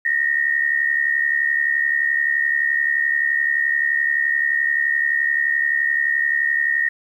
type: tone pair together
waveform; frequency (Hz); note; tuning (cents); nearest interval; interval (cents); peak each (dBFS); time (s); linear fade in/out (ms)
sine; 1839.4 / 1911; A#6 / A#6; -24 / +43; minor second; 67; -18 / -21; 0.05-6.89; 5
effects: 9-bit